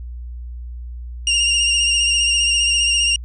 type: tone with vibrato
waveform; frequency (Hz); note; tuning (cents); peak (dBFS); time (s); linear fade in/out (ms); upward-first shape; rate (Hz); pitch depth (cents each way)
sawtooth; 2808; F7; +9; -11; 1.27-3.16; 2; sine; 15; 34
effects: added 60 Hz sine -28 dBFS peak until 3.24 s + resampled to 22050 Hz